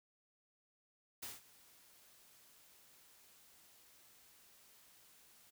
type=noise with ADSR envelope; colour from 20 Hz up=white; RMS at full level=-45 dBFS; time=1.22-5.51 s; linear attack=12 ms; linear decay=170 ms; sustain=-20 dB; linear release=20 ms; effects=none